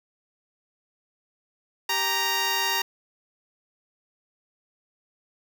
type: tone pair together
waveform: 10% pulse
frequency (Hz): 392 / 932.3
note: G4 / A#5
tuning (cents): 0 / 0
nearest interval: octave + minor third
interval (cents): 1500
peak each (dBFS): -24 / -15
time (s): 1.89-2.82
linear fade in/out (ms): 5
effects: 7-bit